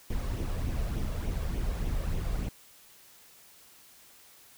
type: noise with flanger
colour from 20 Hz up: brown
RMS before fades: -31 dBFS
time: 0.1-2.49 s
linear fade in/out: 5 ms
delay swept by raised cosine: 0.32 to 1.82 ms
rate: 3.4 Hz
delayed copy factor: +0.5
effects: white hiss -56 dBFS RMS until 4.57 s